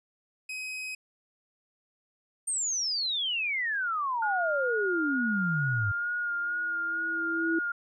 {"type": "tone", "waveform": "40% pulse", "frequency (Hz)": 2526, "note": "D#7", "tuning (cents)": 26, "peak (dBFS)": -33, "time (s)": [0.49, 0.95], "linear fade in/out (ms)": 5}
{"type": "exponential sweep", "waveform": "sine", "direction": "down", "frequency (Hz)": [8870, 96.7], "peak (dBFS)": -27, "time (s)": [2.47, 5.92], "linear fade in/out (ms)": 10}
{"type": "tone with vibrato", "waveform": "sine", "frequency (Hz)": 1424, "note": "F6", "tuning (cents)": 33, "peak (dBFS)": -28, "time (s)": [4.22, 7.72], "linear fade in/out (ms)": 5, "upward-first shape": "sine", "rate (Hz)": 2.2, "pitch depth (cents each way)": 26}
{"type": "tone with exponential growth", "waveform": "sine", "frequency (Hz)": 329.6, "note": "E4", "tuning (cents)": 0, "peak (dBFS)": -24, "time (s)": [6.3, 7.59], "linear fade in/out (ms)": 5, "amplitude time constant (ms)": 280}
{"effects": ["resampled to 22050 Hz"]}